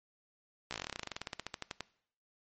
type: slowing click train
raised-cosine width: 0.2 ms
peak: -20 dBFS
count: 26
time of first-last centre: 0.71-1.807 s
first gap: 15 ms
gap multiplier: 1.08
effects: noise-tail reverb RT60 0.6 s tail -20 dB re dry + MP3 32 kbps